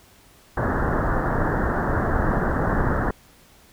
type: low-pass noise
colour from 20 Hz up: pink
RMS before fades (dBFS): -22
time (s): 0.57-3.11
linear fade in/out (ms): 5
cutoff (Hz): 1800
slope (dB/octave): 96
effects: pink hiss -53 dBFS RMS until 3.72 s